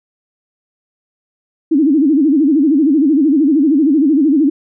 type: tone with vibrato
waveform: sine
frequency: 293.7 Hz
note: D4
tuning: in tune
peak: -8 dBFS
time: 1.71-4.5 s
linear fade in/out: 10 ms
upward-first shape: sine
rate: 13 Hz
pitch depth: 190 cents each way
effects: none